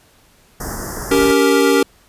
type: band-stop noise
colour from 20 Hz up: pink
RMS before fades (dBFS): -26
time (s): 0.6-1.32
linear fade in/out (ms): 5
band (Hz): 1900 to 5000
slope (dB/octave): 96
type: chord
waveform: square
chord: G diminished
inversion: second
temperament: equal with one note detuned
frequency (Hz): 281.5 / 392 / 466.2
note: Db4 / G4 / Bb4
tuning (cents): +27 / 0 / 0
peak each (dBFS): -16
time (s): 1.11-1.83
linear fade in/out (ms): 5
effects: pink hiss -52 dBFS RMS until 2.08 s + resampled to 32000 Hz